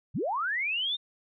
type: linear sweep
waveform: sine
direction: up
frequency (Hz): 77.78 to 3692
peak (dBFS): -27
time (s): 0.14-0.97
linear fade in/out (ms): 20
effects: none